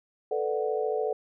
sine chord, B minor seventh, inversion third, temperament equal, 440 / 493.9 / 587.3 / 740 Hz, A4 / B4 / D5 / F#5, 0 / 0 / 0 / 0 cents, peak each -28 / -32 / -34 / -34 dBFS, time 0.31-1.13 s, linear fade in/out 5 ms, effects none

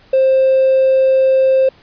triangle tone with hard clipping, 528 Hz, C5, 16 cents sharp, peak -9 dBFS, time 0.13-1.69 s, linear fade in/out 5 ms, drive 4 dB, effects pink hiss -48 dBFS RMS until 1.82 s + resampled to 11025 Hz

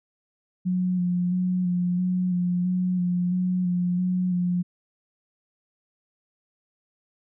sine tone with vibrato, 180 Hz, F#3, 47 cents flat, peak -21 dBFS, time 0.65-4.63 s, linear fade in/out 20 ms, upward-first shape square, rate 1.5 Hz, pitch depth 21 cents each way, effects none

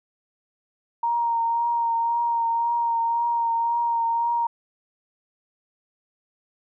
sine tone with vibrato, 932.3 Hz, A#5, in tune, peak -20 dBFS, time 1.03-4.47 s, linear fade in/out 5 ms, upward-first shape triangle, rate 1.9 Hz, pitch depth 24 cents each way, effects none

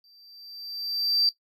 triangle tone with exponential growth, 4679 Hz, D8, 7 cents flat, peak -15 dBFS, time 0.04-1.29 s, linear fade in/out 1 ms, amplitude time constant 270 ms, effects noise-tail reverb RT60 0.1 s tail -18 dB re dry + tanh soft clip ceiling -16 dBFS

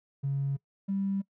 triangle tone pair in turn, 138.59 / 196 Hz, C#3 / G3, 0 / 0 cents, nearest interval tritone, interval 600 cents, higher second, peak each -23 dBFS, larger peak neither, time 0.23-0.57 / 0.88-1.22 s, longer neither, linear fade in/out 20 ms, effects noise-tail reverb RT60 0.1 s tail -24 dB re dry + tanh soft clip ceiling -25 dBFS

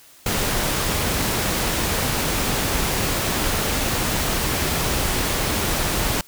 pink noise, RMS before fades -22 dBFS, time 0.26-6.21 s, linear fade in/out 2 ms, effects white hiss -49 dBFS RMS until 6.27 s

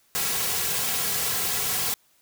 white noise with comb filter, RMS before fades -26 dBFS, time 0.15-1.94 s, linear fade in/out 0 ms, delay 3.3 ms, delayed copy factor -0.65, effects white hiss -63 dBFS RMS until 2.21 s

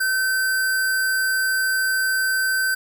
sine tone with sample-and-hold, 1533 Hz, G6, 39 cents flat, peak -18 dBFS, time 0-2.75 s, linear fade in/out 10 ms, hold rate 6300 Hz, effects none

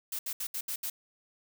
blue noise bursts at uneven times, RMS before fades -35 dBFS, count 6, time 0.12-0.19 / 0.26-0.33 / 0.4-0.47 / 0.54-0.61 / 0.68-0.76 / 0.83-0.9 s, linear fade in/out 5 ms, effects none

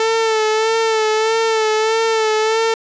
sawtooth tone with vibrato, 442 Hz, A4, 8 cents sharp, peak -10 dBFS, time 0-2.74 s, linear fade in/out 2 ms, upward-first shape sine, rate 1.6 Hz, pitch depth 39 cents each way, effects resampled to 16000 Hz + 7-bit

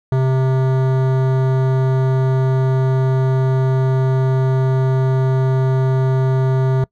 sine tone with hard clipping, 131.2 Hz, C3, 5 cents sharp, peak -15 dBFS, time 0.12-6.84 s, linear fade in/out 2 ms, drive 16 dB, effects noise-tail reverb RT60 0.1 s tail -23 dB re dry

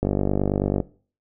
click train, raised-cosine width 2 ms, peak -8 dBFS, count 39, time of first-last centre 0.03-0.802 s, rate 49.2 Hz, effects noise-tail reverb RT60 0.4 s tail -19 dB re dry

